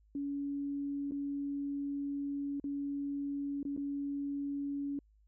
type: tone with dropouts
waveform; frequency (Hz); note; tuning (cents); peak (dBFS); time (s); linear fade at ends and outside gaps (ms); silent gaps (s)
sine; 282.5; C#4; +33; -34; 0.15-4.99; 2; 1.111-1.119 / 2.599-2.641 / 3.63-3.651 / 3.765-3.775
effects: added 52 Hz sine -63 dBFS peak until 5.27 s